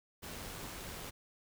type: noise with amplitude modulation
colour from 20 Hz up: pink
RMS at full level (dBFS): -44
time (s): 0.22-1.11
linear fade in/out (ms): 20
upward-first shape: sine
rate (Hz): 97.3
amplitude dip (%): 25
effects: none